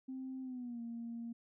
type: tone with pitch glide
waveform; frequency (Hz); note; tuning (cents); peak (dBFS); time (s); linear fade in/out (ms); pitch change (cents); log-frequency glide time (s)
sine; 261.6 to 233.1; C4 to A#3; 0 to 0; -40; 0.08-1.33; 10; -200; 0.42-0.81
effects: tanh soft clip ceiling -36 dBFS